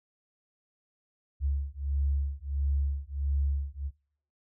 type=beating tone pair; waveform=sine; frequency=69.3 / 70.8 Hz; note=C#2 / C#2; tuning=0 / +37 cents; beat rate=1.5 Hz; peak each=-30 dBFS; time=1.4-3.91 s; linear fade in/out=50 ms; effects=noise-tail reverb RT60 0.6 s tail -24 dB re dry